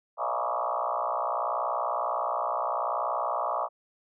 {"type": "tone with frequency modulation", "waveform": "sine", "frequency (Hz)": 901, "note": "A5", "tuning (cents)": 41, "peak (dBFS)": -26, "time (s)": [0.17, 3.69], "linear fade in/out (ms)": 50, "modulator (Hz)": 60.7, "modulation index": 5.3, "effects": []}